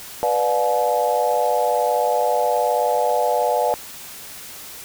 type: chord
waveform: sine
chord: B diminished seventh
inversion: none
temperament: just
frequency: 493.9 / 592.7 / 711.2 / 853.4 Hz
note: B4 / D5 / F5 / Ab5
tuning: 0 / +16 / +31 / +47 cents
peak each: -22 dBFS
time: 0.23-3.74 s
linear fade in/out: 0 ms
effects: white hiss -37 dBFS RMS until 4.84 s